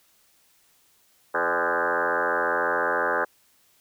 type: tone with frequency modulation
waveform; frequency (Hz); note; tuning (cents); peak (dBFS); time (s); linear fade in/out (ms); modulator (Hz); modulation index
sine; 1028; C6; -31; -21; 1.34-3.25; 10; 85.8; 7.3
effects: white hiss -62 dBFS RMS until 3.8 s